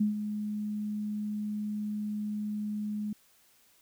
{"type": "tone with ADSR envelope", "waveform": "sine", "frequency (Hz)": 210, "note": "G#3", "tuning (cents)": 19, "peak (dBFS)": -22, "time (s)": [0, 3.13], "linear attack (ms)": 9, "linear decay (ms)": 130, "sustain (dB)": -9, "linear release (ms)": 4, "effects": ["white hiss -64 dBFS RMS until 3.81 s"]}